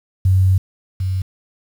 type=tone pair in turn; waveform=sine; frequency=94 / 94 Hz; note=F#2 / F#2; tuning=+28 / +28 cents; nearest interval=unison; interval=0 cents; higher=neither; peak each=-10 / -17 dBFS; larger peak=first; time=0.25-0.58 / 1-1.22 s; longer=first; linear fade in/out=5 ms; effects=7-bit